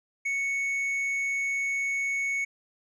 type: tone with tanh clipping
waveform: sine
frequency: 2216 Hz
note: C#7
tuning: 1 cent flat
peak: -27 dBFS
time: 0.25-2.45 s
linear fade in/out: 10 ms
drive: 5 dB
effects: none